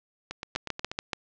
two click trains, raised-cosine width 0.2 ms, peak -17 / -11 dBFS, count 6 / 5, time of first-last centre 0.31-0.915 / 0.56-1.132 s, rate 8.26 / 6.99 Hz, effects low-pass 6000 Hz 12 dB/octave

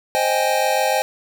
square chord, Ab major seventh, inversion first, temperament equal, 523.3 / 622.3 / 784 / 830.6 Hz, C5 / Eb5 / G5 / Ab5, 0 / 0 / 0 / 0 cents, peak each -23 dBFS, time 0.15-1.02 s, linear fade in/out 0 ms, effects none

